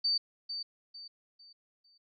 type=tone with echo; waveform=sine; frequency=4593 Hz; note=D8; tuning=39 cents flat; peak=-26 dBFS; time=0.04-0.18 s; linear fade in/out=10 ms; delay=450 ms; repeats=4; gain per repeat=-9 dB; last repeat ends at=1.98 s; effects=none